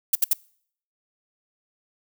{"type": "noise bursts", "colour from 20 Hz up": "violet", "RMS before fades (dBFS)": -18, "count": 3, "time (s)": [0.13, 0.333], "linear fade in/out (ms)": 5, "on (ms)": 23, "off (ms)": 67, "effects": ["noise-tail reverb RT60 0.6 s tail -25 dB re dry"]}